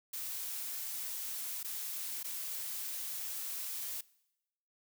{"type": "noise with dropouts", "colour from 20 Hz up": "blue", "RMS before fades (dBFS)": -40, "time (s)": [0.13, 4.01], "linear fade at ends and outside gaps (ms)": 5, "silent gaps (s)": [[1.631, 1.644], [2.23, 2.243]], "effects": ["noise-tail reverb RT60 0.9 s tail -22 dB re dry"]}